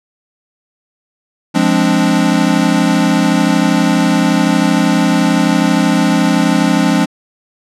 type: chord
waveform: square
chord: D half-diminished seventh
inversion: first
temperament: equal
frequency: 174.61 / 207.7 / 261.6 / 293.7 Hz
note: F3 / Ab3 / C4 / D4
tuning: 0 / 0 / 0 / 0 cents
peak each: -16 dBFS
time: 1.54-7.06 s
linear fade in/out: 20 ms
effects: low-pass 9000 Hz 12 dB/octave

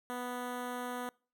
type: tone with notch filter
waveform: 10% pulse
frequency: 246.9 Hz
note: B3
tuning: in tune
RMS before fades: -39 dBFS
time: 0.1-1.09 s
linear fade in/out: 0 ms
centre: 4900 Hz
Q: 0.91
effects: noise-tail reverb RT60 0.4 s tail -26 dB re dry

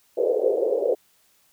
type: band-pass noise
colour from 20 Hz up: white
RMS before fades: -22 dBFS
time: 0.17-0.95 s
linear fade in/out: 10 ms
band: 410 to 530 Hz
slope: 48 dB/octave
effects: white hiss -62 dBFS RMS until 1.52 s

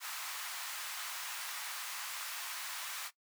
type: high-pass noise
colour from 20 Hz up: pink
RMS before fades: -42 dBFS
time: 0-3.11 s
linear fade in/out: 50 ms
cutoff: 970 Hz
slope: 24 dB/octave
effects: noise-tail reverb RT60 0.1 s tail -17 dB re dry

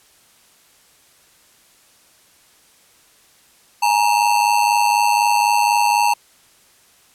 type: ring-modulated tone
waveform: square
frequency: 889 Hz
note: A5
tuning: 18 cents sharp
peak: -11 dBFS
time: 3.82-6.14 s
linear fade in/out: 10 ms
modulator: 52 Hz
effects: white hiss -53 dBFS RMS until 7.14 s + low-pass 12000 Hz 12 dB/octave

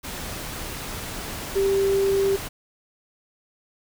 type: tone in noise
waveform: sine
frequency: 392 Hz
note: G4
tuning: in tune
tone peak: -18 dBFS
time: 1.55-2.37 s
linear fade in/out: 20 ms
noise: pink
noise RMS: -33 dBFS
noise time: 0.03-2.49 s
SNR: +12 dB
effects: none

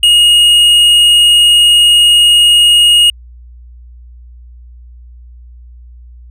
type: tone with hard clipping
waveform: triangle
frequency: 2870 Hz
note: F7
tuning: 47 cents sharp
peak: -5 dBFS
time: 0.03-3.1 s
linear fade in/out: 2 ms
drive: 9 dB
effects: added 60 Hz sine -32 dBFS peak until 6.3 s

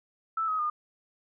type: tone with pitch steps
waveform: sine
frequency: 1318.5 / 1267 / 1217.5 Hz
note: E6 / D#6 / D#6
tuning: 0 / +31 / -38 cents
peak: -26 dBFS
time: 0.37-0.7 s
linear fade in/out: 5 ms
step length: 110 ms
effects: none

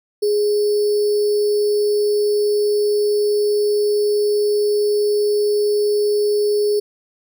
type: tone with sample-and-hold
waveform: sine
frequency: 415.3 Hz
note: G#4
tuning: in tune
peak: -14 dBFS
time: 0.22-6.8 s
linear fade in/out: 10 ms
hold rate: 4900 Hz
effects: none

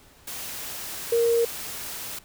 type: tone in noise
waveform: sine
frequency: 466.2 Hz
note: A#4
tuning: in tune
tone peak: -18 dBFS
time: 1.12-1.45 s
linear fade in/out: 5 ms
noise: white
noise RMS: -35 dBFS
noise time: 0.27-2.19 s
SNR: +14 dB
effects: pink hiss -54 dBFS RMS until 2.24 s

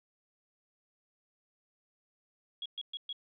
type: tone bursts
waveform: sine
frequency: 3322 Hz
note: G#7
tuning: in tune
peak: -36 dBFS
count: 4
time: 2.62-3.128 s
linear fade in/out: 2 ms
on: 37 ms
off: 120 ms
effects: none

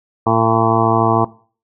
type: harmonic tone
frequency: 113.1 Hz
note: A2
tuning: 48 cents sharp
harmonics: 1 / 2 / 3 / 4 / 6 / 7 / 8 / 9 / 10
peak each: -20 / -20 / -20 / -20 / -20 / -20 / -20 / -20 / -20 dBFS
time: 0.26-1.25 s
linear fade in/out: 10 ms
effects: noise-tail reverb RT60 0.4 s tail -18 dB re dry

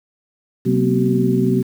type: tone cluster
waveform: sine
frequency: 130.2 / 188.9 / 234.4 / 256 / 379.4 Hz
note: C3 / F#3 / A#3 / C4 / F#4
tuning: -8 / +36 / +10 / -38 / +43 cents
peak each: -20 dBFS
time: 0.65-1.63 s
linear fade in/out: 20 ms
effects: 7-bit

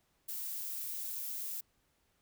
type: noise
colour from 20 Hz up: violet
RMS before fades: -40 dBFS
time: 0.28-1.61 s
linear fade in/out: 10 ms
effects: pink hiss -75 dBFS RMS until 2.21 s

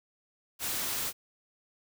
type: noise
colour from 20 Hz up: white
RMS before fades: -33 dBFS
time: 0.59-1.13 s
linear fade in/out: 50 ms
effects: none

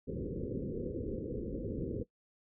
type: low-pass noise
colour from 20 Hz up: white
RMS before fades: -38 dBFS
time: 0.07-2.04 s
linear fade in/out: 20 ms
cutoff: 510 Hz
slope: 96 dB/octave
effects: noise-tail reverb RT60 0.1 s tail -19 dB re dry

